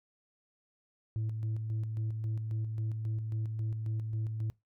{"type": "tone with tremolo", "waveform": "sine", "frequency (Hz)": 110, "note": "A2", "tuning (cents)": 0, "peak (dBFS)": -28, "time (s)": [1.16, 4.5], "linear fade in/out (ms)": 0, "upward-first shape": "square", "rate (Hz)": 3.7, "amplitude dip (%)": 45, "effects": ["noise-tail reverb RT60 0.2 s tail -25 dB re dry", "tanh soft clip ceiling -29 dBFS"]}